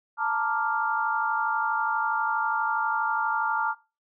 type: chord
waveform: sine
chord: Bb major seventh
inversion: third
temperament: equal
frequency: 880 / 932.3 / 1174.7 / 1396.9 Hz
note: A5 / Bb5 / D6 / F6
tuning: 0 / 0 / 0 / 0 cents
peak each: -28 / -31 / -31 / -28 dBFS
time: 0.17-3.75 s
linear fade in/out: 50 ms
effects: noise-tail reverb RT60 0.3 s tail -21 dB re dry